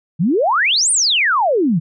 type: exponential two-way sweep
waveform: sine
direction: up then down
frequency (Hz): 146.83 to 9500 to 146.83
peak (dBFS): -12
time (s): 0.19-1.8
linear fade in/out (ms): 20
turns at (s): 0.91
effects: none